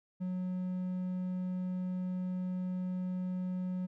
triangle tone, 183 Hz, F#3, 19 cents flat, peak -31 dBFS, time 0.2-3.87 s, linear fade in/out 20 ms, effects none

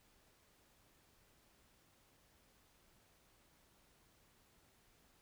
silence, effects pink hiss -71 dBFS RMS until 5.21 s

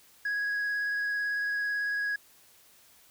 sine tone with vibrato, 1661.2 Hz, G#6, in tune, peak -25 dBFS, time 0.25-2.16 s, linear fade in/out 5 ms, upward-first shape sine, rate 18 Hz, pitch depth 10 cents each way, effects tanh soft clip ceiling -27 dBFS + white hiss -59 dBFS RMS until 3.1 s

